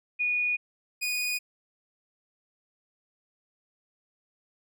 sine / sawtooth tone pair in turn, 2458 / 2471 Hz, D#7 / D#7, -22 / -13 cents, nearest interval unison, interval 9 cents, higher second, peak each -24 dBFS, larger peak neither, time 0.19-0.57 / 1.01-1.39 s, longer neither, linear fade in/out 20 ms, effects none

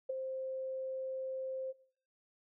sine tone with ADSR envelope, 525 Hz, C5, 6 cents sharp, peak -30 dBFS, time 0.09-1.73 s, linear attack 10 ms, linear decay 10 ms, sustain -7 dB, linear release 29 ms, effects noise-tail reverb RT60 0.5 s tail -19 dB re dry

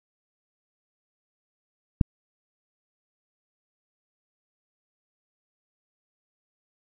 click, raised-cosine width 5 ms, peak -5 dBFS, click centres 2.012 s, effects none

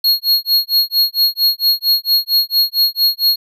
square tone with tremolo, 4300 Hz, C8, 47 cents sharp, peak -9 dBFS, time 0.04-3.36 s, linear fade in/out 5 ms, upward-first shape sine, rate 4.4 Hz, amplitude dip 100%, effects none

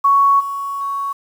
sine tone with level steps, 1114 Hz, C#6, 8 cents sharp, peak -9 / -21 / -19 dBFS, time 0.04-1.13 s, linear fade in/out 10 ms, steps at 0.39 / 0.8 s, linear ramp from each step 20 ms, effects 7-bit

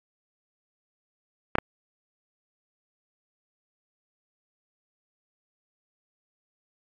clicks, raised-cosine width 0.5 ms, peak -7 dBFS, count 2, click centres 1.554 / 1.585 s, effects AAC 48 kbps

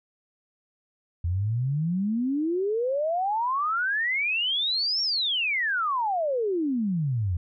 sine exponential two-way sweep, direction up then down, 82.41 to 5588 to 82.41 Hz, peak -23 dBFS, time 1.24-7.37 s, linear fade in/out 5 ms, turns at 5.02 s, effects none

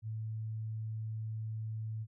sine tone, 110 Hz, A2, in tune, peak -36 dBFS, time 0.02-2.07 s, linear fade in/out 50 ms, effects none

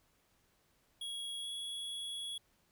square tone with pitch glide, 3322 to 3355 Hz, G#7 to G#7, 0 to +17 cents, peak -40 dBFS, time 1.01-2.38 s, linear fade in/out 5 ms, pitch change +17 cents, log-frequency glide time 1.4-1.48 s, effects pink hiss -73 dBFS RMS until 2.71 s

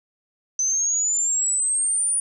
sine exponential sweep, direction up, 6090 to 9550 Hz, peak -19 dBFS, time 0.59-2.2 s, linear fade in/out 2 ms, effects none

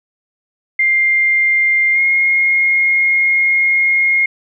sine tone with pitch glide, 2100 to 2144 Hz, C7 to C7, +6 to +42 cents, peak -10 dBFS, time 0.79-4.26 s, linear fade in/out 5 ms, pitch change +36 cents, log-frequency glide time 1.93-1.99 s, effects none

